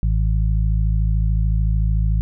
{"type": "harmonic tone", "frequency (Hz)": 53.6, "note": "A1", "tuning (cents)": -45, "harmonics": [1, 2, 3], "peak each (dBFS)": [-16, -22, -26], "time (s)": [0.03, 2.21], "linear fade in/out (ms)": 0, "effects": []}